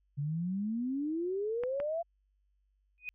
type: exponential sweep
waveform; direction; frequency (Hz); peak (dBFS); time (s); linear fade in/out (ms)
sine; up; 138.59 to 693; -31; 0.17-2.03; 20
type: clicks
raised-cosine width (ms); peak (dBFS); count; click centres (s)
0.5; -26; 2; 1.636 / 1.801
type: tone with exponential growth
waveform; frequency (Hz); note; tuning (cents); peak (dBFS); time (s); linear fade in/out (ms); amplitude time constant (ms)
sine; 2489; D#7; 0; -32; 2.98-3.09; 0; 23
effects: added 49 Hz sine -70 dBFS peak until 3.14 s